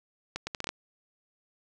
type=accelerating click train; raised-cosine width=0.2 ms; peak=-16 dBFS; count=7; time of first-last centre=0.36-0.691 s; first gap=110 ms; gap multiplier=0.71; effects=none